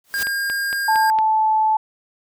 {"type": "noise with exponential growth", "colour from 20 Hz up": "white", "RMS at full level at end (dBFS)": -24, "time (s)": [0.04, 0.23], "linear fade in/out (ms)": 2, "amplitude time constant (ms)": 40}
{"type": "tone", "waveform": "square", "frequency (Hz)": 1613, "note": "G6", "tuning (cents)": 49, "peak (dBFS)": -21, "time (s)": [0.14, 1.1], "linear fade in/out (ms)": 0}
{"type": "click train", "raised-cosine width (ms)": 0.3, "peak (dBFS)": -14, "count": 5, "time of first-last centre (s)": [0.27, 1.187], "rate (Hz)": 4.36}
{"type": "tone with pitch glide", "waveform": "sine", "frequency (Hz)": [876, 870.5], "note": ["A5", "A5"], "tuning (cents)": [-8, -19], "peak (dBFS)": -14, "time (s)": [0.88, 1.77], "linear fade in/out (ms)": 5, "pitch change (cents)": -11, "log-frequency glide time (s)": [1.14, 1.51]}
{"effects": []}